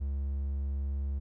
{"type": "tone", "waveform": "triangle", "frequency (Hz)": 69.3, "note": "C#2", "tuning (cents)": 0, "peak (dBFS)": -28, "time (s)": [0, 1.2], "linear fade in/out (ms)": 20, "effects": []}